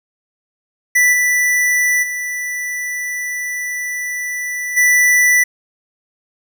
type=tone with level steps; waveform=square; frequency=1975.5 Hz; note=B6; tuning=in tune; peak=-10 / -13 / -21 / -10 dBFS; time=0.95-5.44 s; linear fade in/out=10 ms; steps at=1.12 / 2.02 / 4.76 s; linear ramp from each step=20 ms; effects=8-bit

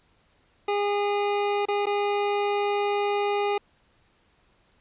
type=tone with dropouts; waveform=25% pulse; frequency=408.5 Hz; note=G#4; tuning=29 cents flat; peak=-19 dBFS; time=0.68-3.58 s; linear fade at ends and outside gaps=5 ms; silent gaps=1.655-1.684 / 1.858-1.867 s; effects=pink hiss -64 dBFS RMS until 4.8 s + resampled to 8000 Hz

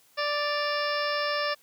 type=harmonic tone with a mistuned harmonic; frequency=587.3 Hz; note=D5; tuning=in tune; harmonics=1 / 2 / 3 / 4 / 5 / 6 / 7 / 8 / 9; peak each=-30 / -31 / -32 / -38 / -39 / -41 / -44 / -39 / -36 dBFS; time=0.17-1.55 s; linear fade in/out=20 ms; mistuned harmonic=5; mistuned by=-71 cents; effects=white hiss -61 dBFS RMS until 1.62 s + high-pass 80 Hz 12 dB/octave

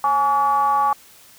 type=ring-modulated tone; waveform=triangle; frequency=150.9 Hz; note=D3; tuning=47 cents sharp; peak=-10 dBFS; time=0.04-0.93 s; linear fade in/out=2 ms; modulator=988 Hz; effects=white hiss -48 dBFS RMS until 1.38 s

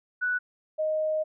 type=tone pair in turn; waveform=sine; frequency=1480 / 622.3 Hz; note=F#6 / D#5; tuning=0 / 0 cents; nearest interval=octave + minor third; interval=1500 cents; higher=first; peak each=-24 dBFS; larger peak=neither; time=0.21-0.39 / 0.78-1.24 s; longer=second; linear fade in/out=20 ms; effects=none

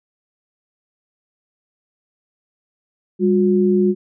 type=tone pair together; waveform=sine; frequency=199.3 / 361.2 Hz; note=G3 / F#4; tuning=+29 / -42 cents; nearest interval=minor seventh; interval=1029 cents; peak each=-15 dBFS; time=3.19-3.95 s; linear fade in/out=50 ms; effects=none

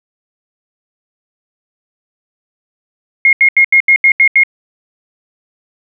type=tone bursts; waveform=sine; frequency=2147 Hz; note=C7; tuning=44 cents sharp; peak=-4 dBFS; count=8; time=3.25-4.435 s; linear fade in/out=2 ms; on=79 ms; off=79 ms; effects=none

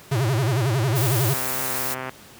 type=tone with vibrato; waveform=square; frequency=122.7 Hz; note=B2; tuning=11 cents flat; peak=-19 dBFS; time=0.11-1.34 s; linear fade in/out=10 ms; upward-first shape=sine; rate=11 Hz; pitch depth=240 cents each way
type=noise; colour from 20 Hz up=blue; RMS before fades=-27 dBFS; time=0.95-1.95 s; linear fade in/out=20 ms
type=click train; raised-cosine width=0.5 ms; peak=-15 dBFS; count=99; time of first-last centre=1.34-2.094 s; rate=130 Hz
effects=pink hiss -46 dBFS RMS until 2.39 s + high-pass 80 Hz 12 dB/octave

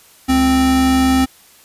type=tone pair together; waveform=square; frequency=70.26 / 261.6 Hz; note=C#2 / C4; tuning=+24 / 0 cents; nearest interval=octave + major seventh; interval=2276 cents; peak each=-22 / -12 dBFS; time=0.28-1.26 s; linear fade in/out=20 ms; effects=white hiss -47 dBFS RMS until 1.64 s + resampled to 32000 Hz

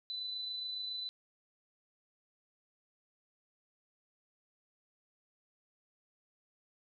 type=tone with amplitude modulation; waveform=sine; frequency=3999 Hz; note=B7; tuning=21 cents sharp; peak=-36 dBFS; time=0.1-1.09 s; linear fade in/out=0 ms; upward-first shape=sine; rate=27.2 Hz; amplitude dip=30%; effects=none

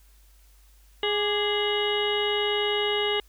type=harmonic tone with a mistuned harmonic; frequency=415.3 Hz; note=G#4; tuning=in tune; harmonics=1 / 2 / 3 / 4 / 5 / 7 / 8 / 9; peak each=-26 / -33 / -37 / -37 / -32 / -28 / -38 / -36 dBFS; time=1.03-3.2 s; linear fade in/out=2 ms; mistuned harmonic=3; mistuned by=-82 cents; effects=added 50 Hz sine -53 dBFS peak until 3.28 s + white hiss -62 dBFS RMS until 3.28 s

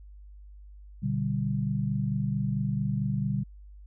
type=chord; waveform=sine; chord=G major; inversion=first; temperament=just; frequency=122.5 / 147 / 196 Hz; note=B2 / D3 / G3; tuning=-14 / +2 / 0 cents; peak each=-30 dBFS; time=1.02-3.44 s; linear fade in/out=20 ms; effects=added 50 Hz sine -45 dBFS peak until 3.86 s

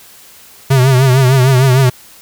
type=tone with vibrato; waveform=square; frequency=130.81 Hz; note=C3; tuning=in tune; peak=-7 dBFS; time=0.7-1.9 s; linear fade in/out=10 ms; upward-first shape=triangle; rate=6.6 Hz; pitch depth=98 cents each way; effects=white hiss -40 dBFS RMS until 2.21 s

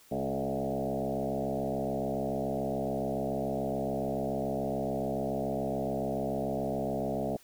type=tone with frequency modulation; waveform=sine; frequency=425.7 Hz; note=G#4; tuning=43 cents sharp; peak=-29 dBFS; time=0.11-7.37 s; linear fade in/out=10 ms; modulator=67 Hz; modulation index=4.3; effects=white hiss -59 dBFS RMS until 7.43 s

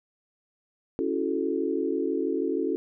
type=chord; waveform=sine; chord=F# minor seventh; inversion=second; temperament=equal with one note detuned; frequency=277.2 / 329.6 / 370 / 436.5 Hz; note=C#4 / E4 / F#4 / A4; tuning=0 / 0 / 0 / -14 cents; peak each=-30 dBFS; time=0.99-2.76 s; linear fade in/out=0 ms; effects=none

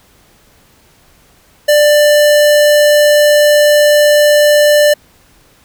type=tone; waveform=square; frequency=592 Hz; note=D5; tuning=14 cents sharp; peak=-6 dBFS; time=1.68-4.94 s; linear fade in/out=10 ms; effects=pink hiss -48 dBFS RMS until 5.64 s

